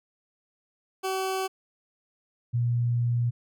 20% pulse / sine tone pair in turn, 380 / 119.69 Hz, F#4 / A#2, +46 / +46 cents, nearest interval octave + minor sixth, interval 2000 cents, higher first, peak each -22 dBFS, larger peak neither, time 1.03-1.48 / 2.53-3.31 s, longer second, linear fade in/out 20 ms, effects none

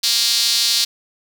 sawtooth tone with high-pass filter, 233.1 Hz, A#3, in tune, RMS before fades -17 dBFS, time 0.03-0.85 s, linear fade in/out 10 ms, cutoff 4300 Hz, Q 3.4, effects none

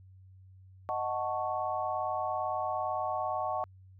sine chord, D# half-diminished seventh, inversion none, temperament equal, 622.3 / 740 / 880 / 1108.7 Hz, D#5 / F#5 / A5 / C#6, 0 / 0 / 0 / 0 cents, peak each -36 / -34 / -37 / -36 dBFS, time 0.89-3.64 s, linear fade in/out 0 ms, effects added 94 Hz sine -52 dBFS peak until 3.99 s

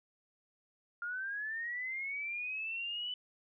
sine linear sweep, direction up, 1399 to 3000 Hz, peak -36 dBFS, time 1.02-3.14 s, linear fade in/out 2 ms, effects none

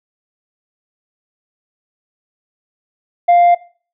sine tone with tanh clipping, 698.5 Hz, F5, in tune, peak -7 dBFS, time 3.28-3.55 s, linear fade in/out 10 ms, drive 2 dB, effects noise-tail reverb RT60 0.4 s tail -19 dB re dry

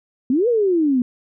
sine exponential two-way sweep, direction up then down, 239 to 498.2 to 239 Hz, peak -14 dBFS, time 0.3-1.02 s, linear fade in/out 2 ms, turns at 0.48 s, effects none

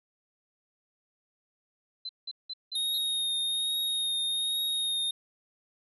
sine tone bursts, 4054 Hz, B7, 45 cents sharp, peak -34 dBFS, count 5, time 2.05-2.98 s, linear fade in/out 5 ms, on 42 ms, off 180 ms
square tone with vibrato, 3719 Hz, A#7, 5 cents flat, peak -28 dBFS, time 2.75-5.11 s, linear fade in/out 5 ms, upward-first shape triangle, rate 1.2 Hz, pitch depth 21 cents each way
effects none

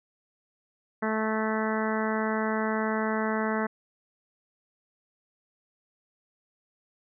harmonic tone, 218.4 Hz, A3, 13 cents flat, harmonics 1 / 2 / 3 / 4 / 5 / 6 / 7 / 8 / 9, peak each -29 / -32 / -34 / -35 / -36 / -37 / -37 / -38 / -39 dBFS, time 1.02-3.67 s, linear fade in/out 10 ms, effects none

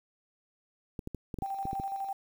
clicks, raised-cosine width 3 ms, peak -24 dBFS, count 9, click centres 0.992 / 1.074 / 1.147 / 1.342 / 1.387 / 1.423 / 1.654 / 1.731 / 1.799 s
sine tone with tremolo, 784 Hz, G5, in tune, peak -31 dBFS, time 1.42-2.13 s, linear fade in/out 5 ms, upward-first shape square, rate 12 Hz, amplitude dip 40%
effects 9-bit

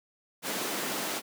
pink high-pass noise, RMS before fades -33 dBFS, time 0.42-1.22 s, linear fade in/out 50 ms, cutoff 210 Hz, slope 24 dB/octave, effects none

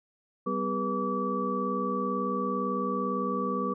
sine tone cluster, 193.8 / 253.6 / 407.6 / 485.5 / 1151 Hz, G3 / B3 / G#4 / B4 / D6, -20 / +46 / -32 / -30 / -35 cents, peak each -33 / -34 / -36 / -34 / -31 dBFS, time 0.46-3.74 s, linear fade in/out 10 ms, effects none

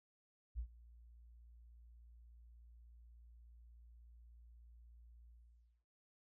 sine tone with ADSR envelope, 58.27 Hz, A#1, in tune, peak -37 dBFS, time 0.55-5.85 s, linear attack 38 ms, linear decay 81 ms, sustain -21 dB, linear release 570 ms, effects none

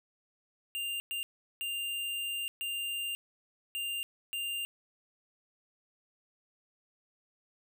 square tone bursts at uneven times, 2794 Hz, F7, in tune, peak -34 dBFS, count 6, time 0.75-1 / 1.11-1.23 / 1.61-2.48 / 2.61-3.15 / 3.75-4.03 / 4.33-4.65 s, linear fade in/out 0 ms, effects none

